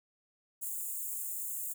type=high-pass noise; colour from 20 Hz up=white; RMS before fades=-38 dBFS; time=0.61-1.74 s; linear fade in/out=20 ms; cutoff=6900 Hz; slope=96 dB/octave; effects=none